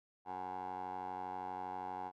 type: tone with band-pass filter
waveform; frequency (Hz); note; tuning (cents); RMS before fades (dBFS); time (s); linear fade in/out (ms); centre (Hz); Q
15% pulse; 92.5; F#2; 0; -43; 0.25-2.12; 50; 790; 6.4
effects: none